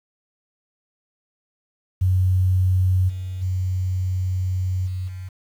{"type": "tone with level steps", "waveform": "sine", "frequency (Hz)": 92.5, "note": "F#2", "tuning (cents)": 0, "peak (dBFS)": [-15, -26, -20, -24, -30], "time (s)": [2.01, 5.29], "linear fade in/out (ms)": 10, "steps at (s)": [3.08, 3.41, 4.86, 5.07], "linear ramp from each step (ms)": 20, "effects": ["8-bit"]}